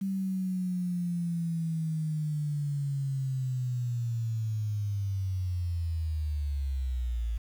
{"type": "linear sweep", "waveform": "sine", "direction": "down", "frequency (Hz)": [194.9, 54.7], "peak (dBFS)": -28, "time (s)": [0.01, 7.38], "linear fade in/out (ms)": 10, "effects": ["9-bit"]}